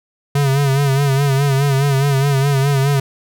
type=tone with vibrato; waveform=square; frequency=138.59 Hz; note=C#3; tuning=in tune; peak=-13 dBFS; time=0.35-3 s; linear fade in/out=5 ms; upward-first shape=sine; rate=4.8 Hz; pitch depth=63 cents each way; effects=none